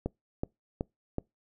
click train, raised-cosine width 2 ms, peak -17 dBFS, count 4, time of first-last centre 0.06-1.184 s, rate 2.67 Hz, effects noise-tail reverb RT60 0.2 s tail -26 dB re dry

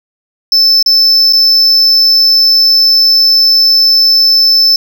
triangle tone with dropouts, 5274 Hz, E8, in tune, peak -3 dBFS, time 0.52-4.76 s, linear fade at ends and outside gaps 2 ms, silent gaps 0.827-0.861 / 1.326-1.332 s, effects none

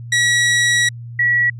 sawtooth / sine tone pair in turn, 1922 / 1930.5 Hz, B6 / B6, -48 / -40 cents, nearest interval unison, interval 8 cents, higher second, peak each -9 / -12 dBFS, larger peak first, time 0.12-0.89 / 1.19-1.5 s, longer first, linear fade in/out 5 ms, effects added 118 Hz sine -29 dBFS peak until 1.59 s + resampled to 22050 Hz

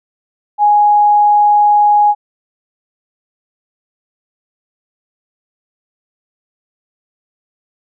sine tone, 830.6 Hz, G#5, in tune, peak -6 dBFS, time 0.58-2.15 s, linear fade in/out 50 ms, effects none

